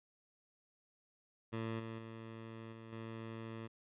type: tone with level steps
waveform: 15% pulse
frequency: 112.9 Hz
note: A2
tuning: 45 cents sharp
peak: -32 / -37 / -41 / -44 / -38 dBFS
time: 1.52-3.68 s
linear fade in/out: 20 ms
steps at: 1.79 / 1.98 / 2.72 / 2.92 s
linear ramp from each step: 10 ms
effects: resampled to 8000 Hz